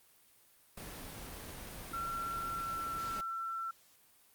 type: noise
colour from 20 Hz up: pink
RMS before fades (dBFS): -46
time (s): 0.77-3.21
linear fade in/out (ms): 5
type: tone with pitch glide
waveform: sine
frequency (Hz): 1358 to 1344.7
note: F6 to E6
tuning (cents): -49 to +34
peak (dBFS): -36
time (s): 1.93-3.71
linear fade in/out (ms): 5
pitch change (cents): -17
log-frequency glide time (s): 2.39-2.95
effects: white hiss -65 dBFS RMS until 4.34 s + Opus 32 kbps